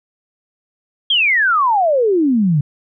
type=exponential sweep; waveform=sine; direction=down; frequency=3322 to 138.59 Hz; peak=-11 dBFS; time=1.1-2.61 s; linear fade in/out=5 ms; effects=none